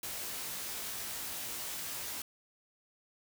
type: noise with comb filter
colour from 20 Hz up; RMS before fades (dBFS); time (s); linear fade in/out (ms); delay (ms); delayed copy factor
white; -40; 0.03-2.22; 2; 19; +0.95
effects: none